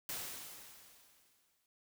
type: noise with exponential decay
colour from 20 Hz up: white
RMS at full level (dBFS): -40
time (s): 0.09-1.66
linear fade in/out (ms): 1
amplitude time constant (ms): 340
effects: none